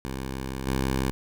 10% pulse tone with level steps, 66 Hz, C2, 16 cents sharp, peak -23 / -16 dBFS, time 0.05-1.11 s, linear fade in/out 0 ms, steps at 0.66 s, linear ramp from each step 20 ms, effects none

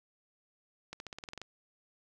accelerating click train, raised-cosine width 0.2 ms, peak -25 dBFS, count 10, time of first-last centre 0.93-1.416 s, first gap 71 ms, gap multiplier 0.93, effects none

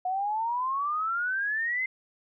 sine exponential sweep, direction up, 725 to 2090 Hz, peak -26 dBFS, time 0.05-1.86 s, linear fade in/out 5 ms, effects none

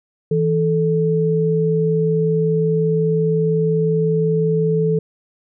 sine tone pair together, 162.6 / 437.2 Hz, E3 / A4, -23 / -11 cents, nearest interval octave + perfect fourth, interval 1712 cents, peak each -17 dBFS, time 0.31-4.99 s, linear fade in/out 5 ms, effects none

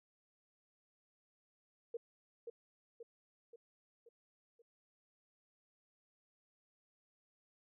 sine tone with echo, 466.2 Hz, A#4, in tune, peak -38 dBFS, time 1.94-1.97 s, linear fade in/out 5 ms, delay 530 ms, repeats 5, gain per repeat -5 dB, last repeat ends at 4.62 s, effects none

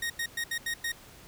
sawtooth tone bursts at uneven times, 1864.7 Hz, A#6, in tune, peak -26 dBFS, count 6, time 0.02-0.1 / 0.19-0.26 / 0.37-0.44 / 0.51-0.58 / 0.66-0.74 / 0.84-0.92 s, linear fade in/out 5 ms, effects pink hiss -52 dBFS RMS until 1.27 s

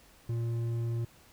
sine tone with hard clipping, 116.54 Hz, A#2, in tune, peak -31 dBFS, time 0.29-1.05 s, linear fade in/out 5 ms, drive 6 dB, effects pink hiss -59 dBFS RMS until 1.32 s

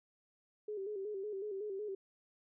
sine tone with vibrato, 404.4 Hz, G#4, 46 cents flat, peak -38 dBFS, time 0.68-1.95 s, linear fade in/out 5 ms, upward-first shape square, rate 5.4 Hz, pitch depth 75 cents each way, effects none

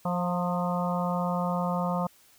harmonic tone with a mistuned harmonic, 176.5 Hz, F3, 19 cents sharp, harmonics 1 / 3 / 4 / 5 / 6 / 7, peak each -28 / -33 / -34 / -35 / -36 / -36 dBFS, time 0.05-2.07 s, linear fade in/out 5 ms, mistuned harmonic 5, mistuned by +37 cents, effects white hiss -59 dBFS RMS until 2.38 s

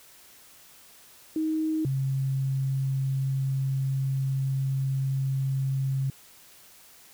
sine tone pair in turn, 314.8 / 134.55 Hz, D#4 / C3, +20 / +49 cents, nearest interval octave + minor third, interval 1471 cents, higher first, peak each -24 dBFS, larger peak neither, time 1.36-1.85 / 1.85-6.1 s, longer second, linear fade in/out 2 ms, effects white hiss -53 dBFS RMS until 7.13 s

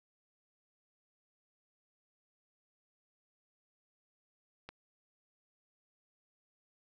click, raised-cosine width 0.3 ms, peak -29 dBFS, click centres 4.69 s, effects none

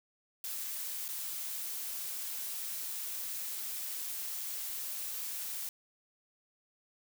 blue noise with dropouts, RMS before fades -39 dBFS, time 0.44-5.69 s, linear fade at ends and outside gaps 1 ms, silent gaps 1.081-1.087 s, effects none

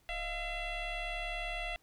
sine tone with frequency modulation, 1369 Hz, F6, 35 cents flat, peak -33 dBFS, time 0.09-1.76 s, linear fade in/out 0 ms, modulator 667 Hz, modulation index 2.7, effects tanh soft clip ceiling -33 dBFS + pink hiss -70 dBFS RMS until 1.82 s

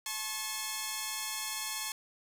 5% pulse tone pair together, 864 / 1085.1 Hz, A5 / C#6, -32 / -37 cents, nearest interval major third, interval 395 cents, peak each -26 / -25 dBFS, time 0.06-1.92 s, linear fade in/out 2 ms, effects 9-bit

